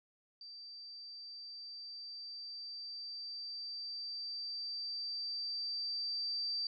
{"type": "tone with level ramp", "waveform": "sine", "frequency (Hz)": 4663, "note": "D8", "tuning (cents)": -13, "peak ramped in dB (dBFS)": [-48, -34], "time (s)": [0.41, 6.67], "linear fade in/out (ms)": 2, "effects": []}